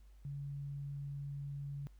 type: tone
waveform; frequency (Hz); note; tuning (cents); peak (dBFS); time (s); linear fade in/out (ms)
sine; 141.2; C#3; +32; -40; 0.25-1.87; 0
effects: added 50 Hz sine -56 dBFS peak until 1.99 s + pink hiss -75 dBFS RMS until 1.99 s